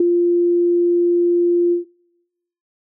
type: tone with ADSR envelope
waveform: sine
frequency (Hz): 347.8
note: F4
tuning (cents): -7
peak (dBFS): -8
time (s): 0-1.85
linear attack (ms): 5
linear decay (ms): 7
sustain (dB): -4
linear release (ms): 130
effects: noise-tail reverb RT60 0.9 s tail -21 dB re dry